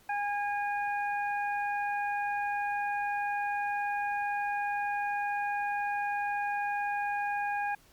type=harmonic tone; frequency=818 Hz; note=G#5; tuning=26 cents flat; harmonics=1 / 2 / 3; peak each=-30 / -35 / -40 dBFS; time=0.09-7.75 s; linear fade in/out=5 ms; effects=pink hiss -61 dBFS RMS until 7.92 s + MP3 96 kbps